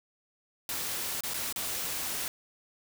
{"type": "noise with dropouts", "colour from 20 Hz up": "white", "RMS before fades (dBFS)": -34, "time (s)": [0.69, 2.28], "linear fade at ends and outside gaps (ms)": 1, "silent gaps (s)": [[1.207, 1.235], [1.336, 1.342], [1.526, 1.56]], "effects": []}